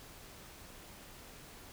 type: silence
effects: pink hiss -53 dBFS RMS until 1.72 s

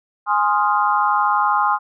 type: chord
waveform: sine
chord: F minor seventh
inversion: first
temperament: equal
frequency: 830.6 / 1046.5 / 1244.5 / 1396.9 Hz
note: Ab5 / C6 / Eb6 / F6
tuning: 0 / 0 / 0 / 0 cents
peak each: -19 / -19 / -20 / -24 dBFS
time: 0.26-1.79 s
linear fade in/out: 50 ms
effects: none

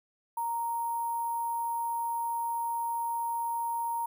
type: tone with sample-and-hold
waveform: sine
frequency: 932.3 Hz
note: A#5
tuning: in tune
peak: -29 dBFS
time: 0.37-4.06 s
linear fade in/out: 5 ms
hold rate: 11025 Hz
effects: none

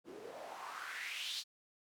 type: noise with band-pass filter sweep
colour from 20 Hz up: white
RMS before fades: -45 dBFS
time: 0.04-1.44 s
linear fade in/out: 50 ms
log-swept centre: 310 to 4400 Hz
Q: 3.5
effects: none

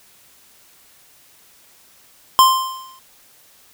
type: tone with exponential decay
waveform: square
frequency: 1046.5 Hz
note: C6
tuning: in tune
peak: -6 dBFS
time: 2.39-2.99 s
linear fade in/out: 0 ms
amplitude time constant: 130 ms
effects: white hiss -51 dBFS RMS until 3.73 s

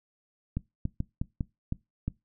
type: clicks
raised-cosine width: 5 ms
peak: -17 dBFS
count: 7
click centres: 0.57 / 0.854 / 1.004 / 1.215 / 1.408 / 1.724 / 2.08 s
effects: noise-tail reverb RT60 0.2 s tail -21 dB re dry

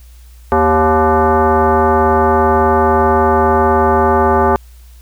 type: tone with frequency modulation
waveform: sine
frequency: 236.8 Hz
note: A#3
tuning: 27 cents sharp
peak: -8 dBFS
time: 0.52-4.56 s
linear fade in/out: 0 ms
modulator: 315 Hz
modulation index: 3.1
effects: added 60 Hz sine -36 dBFS peak until 5.01 s + white hiss -50 dBFS RMS until 5.01 s

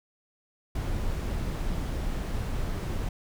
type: noise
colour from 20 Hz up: brown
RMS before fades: -30 dBFS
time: 0.75-3.09 s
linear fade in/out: 5 ms
effects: none

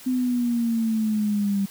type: exponential sweep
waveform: sine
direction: down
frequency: 256.9 to 196 Hz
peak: -20 dBFS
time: 0.06-1.66 s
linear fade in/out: 10 ms
effects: white hiss -45 dBFS RMS until 1.7 s

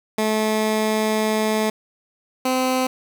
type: tone pair in turn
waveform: 15% pulse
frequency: 216.7 / 257.7 Hz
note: A3 / C4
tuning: -26 / -26 cents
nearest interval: minor third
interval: 300 cents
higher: second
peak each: -12 dBFS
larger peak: neither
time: 0.18-1.7 / 2.45-2.87 s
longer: first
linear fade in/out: 5 ms
effects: none

